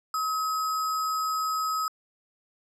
sine tone with sample-and-hold, 1277 Hz, D#6, 45 cents sharp, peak -25 dBFS, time 0.14-1.88 s, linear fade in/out 2 ms, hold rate 6300 Hz, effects low-pass 12000 Hz 12 dB/octave

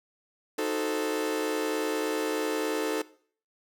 40% pulse chord, D# diminished seventh, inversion none, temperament equal, 311.1 / 370 / 440 / 523.3 Hz, D#4 / F#4 / A4 / C5, 0 / 0 / 0 / 0 cents, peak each -32 / -35 / -29 / -35 dBFS, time 0.58-3.02 s, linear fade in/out 5 ms, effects noise-tail reverb RT60 0.5 s tail -19 dB re dry

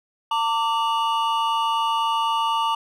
triangle tone cluster, 906 / 1166 / 2903 Hz, A#5 / D6 / F#7, -50 / -13 / -34 cents, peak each -20 / -22 / -28 dBFS, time 0.31-2.75 s, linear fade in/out 5 ms, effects none

